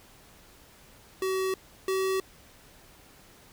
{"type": "tone pair in turn", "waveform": "square", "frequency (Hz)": [378.8, 380.9], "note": ["F#4", "G4"], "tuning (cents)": [41, -50], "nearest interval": "unison", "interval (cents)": 9, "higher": "second", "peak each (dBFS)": [-27, -26], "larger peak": "second", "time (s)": [[1.22, 1.54], [1.88, 2.2]], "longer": "neither", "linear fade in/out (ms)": 2, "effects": ["pink hiss -55 dBFS RMS until 3.52 s"]}